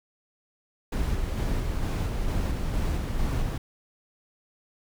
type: noise with tremolo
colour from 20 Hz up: brown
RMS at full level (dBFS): -26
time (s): 0.92-3.58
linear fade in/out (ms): 5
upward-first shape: square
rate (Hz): 2.2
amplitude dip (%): 25
effects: none